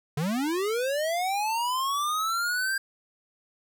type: linear sweep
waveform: square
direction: up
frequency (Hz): 137.5 to 1600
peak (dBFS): -26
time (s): 0.17-2.78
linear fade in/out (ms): 5
effects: none